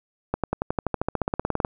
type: accelerating click train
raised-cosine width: 1 ms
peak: -9 dBFS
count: 20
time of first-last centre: 0.34-1.648 s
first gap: 97 ms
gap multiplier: 0.96
effects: none